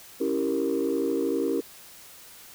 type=chord; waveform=sine; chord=C# diminished seventh; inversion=none; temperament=equal; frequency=277.2 / 329.6 / 392 / 466.2 Hz; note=C#4 / E4 / G4 / Bb4; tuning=0 / 0 / 0 / 0 cents; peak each=-28 dBFS; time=0.2-1.61 s; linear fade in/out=10 ms; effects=tanh soft clip ceiling -17 dBFS + white hiss -48 dBFS RMS until 2.54 s